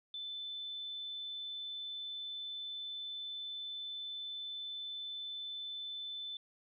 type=tone; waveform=sine; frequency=3520 Hz; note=A7; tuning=in tune; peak=-40 dBFS; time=0.14-6.37 s; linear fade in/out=2 ms; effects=none